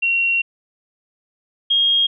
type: tone pair in turn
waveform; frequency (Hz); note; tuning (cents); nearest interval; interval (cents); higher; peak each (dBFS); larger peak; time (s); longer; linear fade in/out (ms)
sine; 2741 / 3251; F7 / G#7; -33 / -38; minor third; 295; second; -15 / -13; second; 0.02-0.42 / 1.7-2.07; first; 10
effects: none